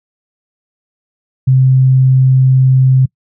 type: tone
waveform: sine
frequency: 130.81 Hz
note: C3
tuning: in tune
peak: -5 dBFS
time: 1.47-3.06 s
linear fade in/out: 10 ms
effects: noise-tail reverb RT60 0.1 s tail -25 dB re dry